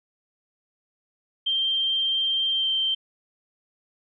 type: tone with pitch glide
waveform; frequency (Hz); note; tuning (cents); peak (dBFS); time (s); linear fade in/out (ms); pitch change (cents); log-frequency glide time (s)
sine; 3158 to 3131; G7 to G7; +12 to -3; -21; 1.46-2.95; 10; -15; 2.54-2.68
effects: none